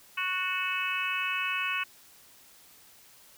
harmonic tone with a mistuned harmonic, 370 Hz, F#4, in tune, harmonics 3 / 4 / 5 / 6 / 7 / 8, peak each -35 / -35 / -41 / -38 / -31 / -38 dBFS, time 0.17-1.84 s, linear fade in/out 10 ms, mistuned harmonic 5, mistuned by -23 cents, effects white hiss -56 dBFS RMS until 3.37 s

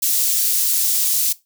white high-pass noise, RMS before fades -18 dBFS, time 0.02-1.33 s, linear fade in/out 10 ms, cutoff 5400 Hz, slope 12 dB/octave, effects noise-tail reverb RT60 0.2 s tail -18 dB re dry

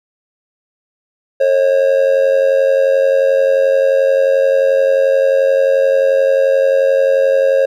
triangle tone with amplitude modulation, 541 Hz, C#5, 42 cents flat, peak -4 dBFS, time 1.4-7.66 s, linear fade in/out 10 ms, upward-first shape sine, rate 91.4 Hz, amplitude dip 70%, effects none

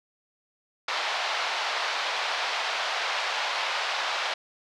pink band-pass noise, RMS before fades -29 dBFS, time 0.88-4.34 s, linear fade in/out 5 ms, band 680 to 4700 Hz, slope 24 dB/octave, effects none

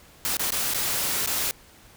white noise with dropouts, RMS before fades -26 dBFS, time 0.25-1.51 s, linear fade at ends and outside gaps 0 ms, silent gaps 0.369-0.395 / 0.505-0.521 / 0.737-0.745 / 1.261-1.274 s, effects pink hiss -52 dBFS RMS until 1.96 s

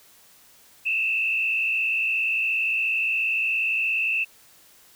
sine tone with frequency modulation, 2637 Hz, E7, in tune, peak -21 dBFS, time 0.85-4.25 s, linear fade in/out 20 ms, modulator 57.1 Hz, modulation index 1.6, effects white hiss -54 dBFS RMS until 4.95 s

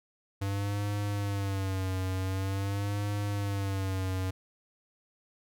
square tone with vibrato, 98 Hz, G2, in tune, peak -30 dBFS, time 0.41-4.31 s, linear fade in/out 10 ms, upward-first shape sine, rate 0.46 Hz, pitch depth 79 cents each way, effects none

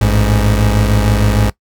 30% pulse tone pair together, 55.19 / 103.83 Hz, A1 / G#2, +6 / 0 cents, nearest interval major seventh, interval 1094 cents, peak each -10 dBFS, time 0.01-1.5 s, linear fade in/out 5 ms, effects noise-tail reverb RT60 0.1 s tail -20 dB re dry

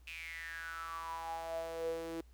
sawtooth tone with high-pass filter sweep, 164.81 Hz, E3, in tune, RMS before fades -42 dBFS, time 0.07-2.21 s, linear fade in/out 5 ms, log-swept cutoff 2600 to 360 Hz, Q 10, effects added 60 Hz sine -57 dBFS peak until 2.33 s + pink hiss -72 dBFS RMS until 2.33 s

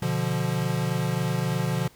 square chord, B diminished, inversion none, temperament equal, 123.47 / 146.83 / 174.61 Hz, B2 / D3 / F3, 0 / 0 / 0 cents, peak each -29 dBFS, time 0.02-1.88 s, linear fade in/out 5 ms, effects pink hiss -55 dBFS RMS until 1.95 s

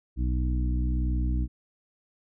harmonic tone with a mistuned harmonic, 61.74 Hz, B1, in tune, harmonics 1 / 2 / 3 / 4 / 5, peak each -24 / -34 / -37 / -38 / -37 dBFS, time 0.16-1.48 s, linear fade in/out 50 ms, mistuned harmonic 1, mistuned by -17 cents, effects none

